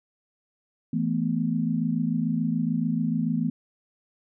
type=chord; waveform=sine; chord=E suspended fourth; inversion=none; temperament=equal; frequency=164.81 / 220 / 246.9 Hz; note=E3 / A3 / B3; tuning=0 / 0 / 0 cents; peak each=-27 dBFS; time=0.93-3.5 s; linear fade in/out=5 ms; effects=none